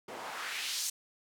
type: noise with band-pass filter sweep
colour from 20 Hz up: white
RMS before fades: -38 dBFS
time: 0.08-0.9 s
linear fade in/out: 5 ms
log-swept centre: 440 to 7100 Hz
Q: 1.4
effects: none